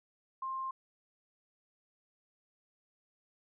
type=tone; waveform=sine; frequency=1057 Hz; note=C6; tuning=17 cents sharp; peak=-35 dBFS; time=0.42-0.71 s; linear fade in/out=5 ms; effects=none